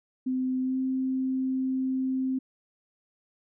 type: tone with pitch glide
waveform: sine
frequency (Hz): 257.7 to 261.4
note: C4 to C4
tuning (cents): -26 to -1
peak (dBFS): -25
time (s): 0.26-2.39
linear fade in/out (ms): 10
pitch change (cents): +25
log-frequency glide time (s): 0.61-0.78
effects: none